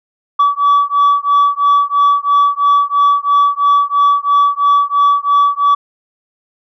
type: beating tone pair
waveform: sine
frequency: 1144 / 1147 Hz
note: D6 / D6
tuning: -46 / -41 cents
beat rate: 3 Hz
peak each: -10 dBFS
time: 0.39-5.75 s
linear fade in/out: 10 ms
effects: tanh soft clip ceiling -5 dBFS